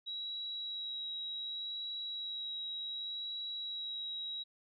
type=tone with vibrato; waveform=sine; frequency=3867 Hz; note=B7; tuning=37 cents flat; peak=-38 dBFS; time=0.06-4.44 s; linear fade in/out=20 ms; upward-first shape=sine; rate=0.67 Hz; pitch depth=10 cents each way; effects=none